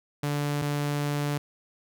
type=tone pair in turn; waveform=sawtooth; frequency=145.5 / 145.5 Hz; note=D3 / D3; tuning=-16 / -16 cents; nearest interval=unison; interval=0 cents; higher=neither; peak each=-22 dBFS; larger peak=neither; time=0.23-0.62 / 0.62-1.38 s; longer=second; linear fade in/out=5 ms; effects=none